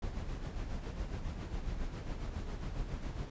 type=noise with tremolo; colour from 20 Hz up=brown; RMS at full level=-37 dBFS; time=0.02-3.3 s; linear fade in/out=5 ms; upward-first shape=sine; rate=7.3 Hz; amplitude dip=50%; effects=resampled to 16000 Hz